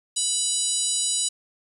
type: harmonic tone with a mistuned harmonic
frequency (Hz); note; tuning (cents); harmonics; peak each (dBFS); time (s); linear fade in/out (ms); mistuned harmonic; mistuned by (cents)
986; B5; -3; 3 / 4 / 5 / 6 / 7 / 8 / 9 / 10; -35 / -29 / -34 / -37 / -28 / -29 / -28 / -32; 0.16-1.29; 10; 6; -56
effects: 9-bit